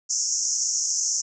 pink band-pass noise, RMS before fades -25 dBFS, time 0.09-1.22 s, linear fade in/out 20 ms, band 5500 to 7100 Hz, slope 96 dB/octave, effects none

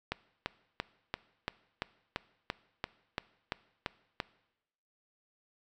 click train, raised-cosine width 0.3 ms, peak -16 dBFS, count 13, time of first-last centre 0.12-4.202 s, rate 2.94 Hz, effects noise-tail reverb RT60 0.9 s tail -20 dB re dry

